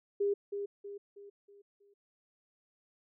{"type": "tone with echo", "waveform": "sine", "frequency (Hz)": 403.7, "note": "G#4", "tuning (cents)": -49, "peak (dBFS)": -27, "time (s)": [0.2, 0.34], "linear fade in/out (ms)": 10, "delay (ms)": 320, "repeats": 5, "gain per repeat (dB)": -7, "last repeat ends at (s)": 1.94, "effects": []}